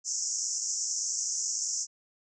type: band-pass noise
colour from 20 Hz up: white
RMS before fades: -32 dBFS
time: 0.04-1.87 s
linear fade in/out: 50 ms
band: 5400 to 7400 Hz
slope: 96 dB/octave
effects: none